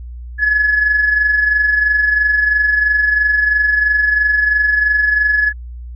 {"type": "tone with amplitude modulation", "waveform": "sine", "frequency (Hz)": 1700, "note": "G#6", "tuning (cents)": 40, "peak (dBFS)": -8, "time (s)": [0.38, 5.53], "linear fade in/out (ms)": 50, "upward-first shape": "sine", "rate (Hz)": 23, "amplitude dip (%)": 50, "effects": ["tanh soft clip ceiling -4 dBFS", "added 60 Hz sine -27 dBFS peak until 5.95 s"]}